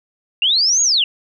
sine linear two-way sweep, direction up then down, 2702 to 6790 to 2702 Hz, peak -12 dBFS, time 0.42-1.04 s, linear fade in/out 2 ms, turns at 0.82 s, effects none

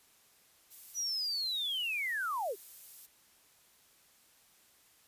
violet noise, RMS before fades -49 dBFS, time 0.7-3.07 s, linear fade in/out 20 ms
sine linear sweep, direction down, 5940 to 349.2 Hz, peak -32 dBFS, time 0.94-2.56 s, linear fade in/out 50 ms
effects white hiss -65 dBFS RMS until 5.07 s + resampled to 32000 Hz

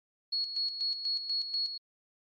sine tone with tremolo, 4344 Hz, C#8, 36 cents flat, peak -28 dBFS, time 0.32-1.78 s, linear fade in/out 10 ms, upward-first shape square, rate 4.1 Hz, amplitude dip 60%, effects MP3 32 kbps

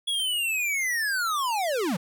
square linear sweep, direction down, 3377 to 152.6 Hz, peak -25 dBFS, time 0.07-1.97 s, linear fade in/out 10 ms, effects none

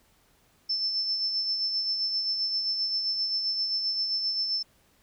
sine tone with tremolo, 5300 Hz, E8, 9 cents sharp, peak -24 dBFS, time 0.69-4.63 s, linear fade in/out 10 ms, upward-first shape sine, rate 7.6 Hz, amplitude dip 40%, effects pink hiss -64 dBFS RMS until 5.02 s

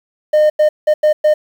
triangle tone bursts at uneven times, 609 Hz, D#5, 37 cents flat, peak -5 dBFS, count 5, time 0.33-0.5 / 0.59-0.69 / 0.87-0.94 / 1.03-1.13 / 1.24-1.34 s, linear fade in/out 10 ms, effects tanh soft clip ceiling -1 dBFS + 7-bit

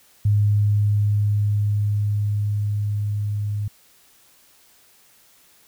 sine tone with level ramp, 103.6 Hz, G#2, 4 cents flat, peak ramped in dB -14 to -22 dBFS, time 0.25-3.68 s, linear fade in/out 5 ms, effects white hiss -55 dBFS RMS until 5.67 s

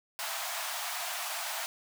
pink high-pass noise, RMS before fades -36 dBFS, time 0.19-1.66 s, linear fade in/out 0 ms, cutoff 630 Hz, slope 96 dB/octave, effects none

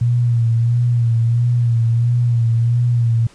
sine tone with vibrato, 118 Hz, A#2, 22 cents sharp, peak -12 dBFS, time 0.01-3.27 s, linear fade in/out 5 ms, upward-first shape sine, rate 1.5 Hz, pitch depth 45 cents each way, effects pink hiss -48 dBFS RMS until 3.34 s + resampled to 22050 Hz

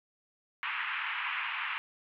white band-pass noise, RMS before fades -35 dBFS, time 0.63-1.78 s, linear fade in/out 0 ms, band 940 to 2800 Hz, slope 48 dB/octave, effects none

